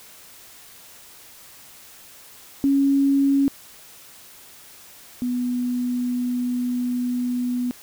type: tone pair in turn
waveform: sine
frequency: 276.7 / 246.5 Hz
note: C#4 / B3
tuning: -3 / -3 cents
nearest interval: major second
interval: 200 cents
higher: first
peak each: -15 / -21 dBFS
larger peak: first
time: 2.64-3.48 / 5.22-7.71 s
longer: second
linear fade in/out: 0 ms
effects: white hiss -46 dBFS RMS until 7.82 s